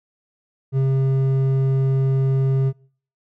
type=tone with hard clipping; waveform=sine; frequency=134.1 Hz; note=C3; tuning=43 cents sharp; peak=-17 dBFS; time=0.72-2.73 s; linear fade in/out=50 ms; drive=6 dB; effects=noise-tail reverb RT60 0.5 s tail -24 dB re dry